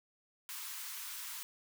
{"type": "high-pass noise", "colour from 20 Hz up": "white", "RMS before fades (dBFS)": -44, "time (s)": [0.49, 1.43], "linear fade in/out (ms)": 0, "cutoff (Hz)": 890, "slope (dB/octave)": 96, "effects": []}